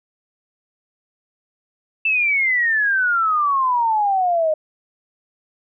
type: exponential sweep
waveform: sine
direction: down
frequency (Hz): 2669 to 612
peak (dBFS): -15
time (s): 2.05-4.54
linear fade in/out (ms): 5
effects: none